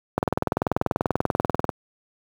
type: click train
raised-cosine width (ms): 1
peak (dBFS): -6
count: 32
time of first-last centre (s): 0.18-1.692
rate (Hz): 20.5
effects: high-pass 80 Hz 12 dB/octave + 7-bit